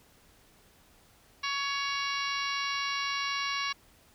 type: harmonic tone with a mistuned harmonic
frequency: 559 Hz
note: C#5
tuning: 14 cents sharp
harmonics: 2 / 3 / 4 / 5 / 6 / 7 / 8 / 9 / 10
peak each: -34 / -39 / -36 / -38 / -44 / -39 / -43 / -46 / -41 dBFS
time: 1.43-3.73 s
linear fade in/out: 10 ms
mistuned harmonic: 7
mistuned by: +22 cents
effects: pink hiss -61 dBFS RMS until 4.14 s